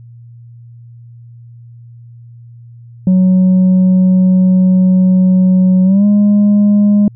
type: tone with pitch glide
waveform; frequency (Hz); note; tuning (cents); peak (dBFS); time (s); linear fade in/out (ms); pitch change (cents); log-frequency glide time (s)
sine; 185.3 to 205.6; F#3 to G#3; +3 to -17; -3; 3.07-7.08; 2; +180; 5.84-6.05
effects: tanh soft clip ceiling -5 dBFS + added 118 Hz sine -33 dBFS peak until 7.15 s